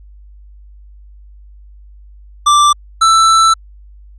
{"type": "tone pair in turn", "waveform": "square", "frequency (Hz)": [1174.7, 1326.6], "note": ["D6", "E6"], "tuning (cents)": [0, 11], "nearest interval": "major second", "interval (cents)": 211, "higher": "second", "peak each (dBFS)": -7, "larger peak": "neither", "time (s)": [[2.46, 2.73], [3.01, 3.54]], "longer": "second", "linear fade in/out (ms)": 10, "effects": ["added 50 Hz sine -36 dBFS peak until 4.18 s", "resampled to 22050 Hz"]}